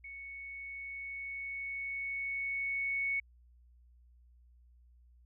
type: tone with level ramp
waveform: sine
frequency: 2217 Hz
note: C#7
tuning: in tune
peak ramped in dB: -44 to -30 dBFS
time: 0.04-3.2 s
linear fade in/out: 5 ms
effects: added 60 Hz sine -59 dBFS peak until 5.25 s